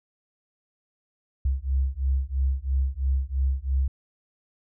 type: beating tone pair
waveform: sine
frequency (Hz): 65.41 / 68.41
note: C2 / C#2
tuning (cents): 0 / -22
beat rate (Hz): 3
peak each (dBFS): -25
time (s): 1.45-3.88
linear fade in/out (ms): 5
effects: none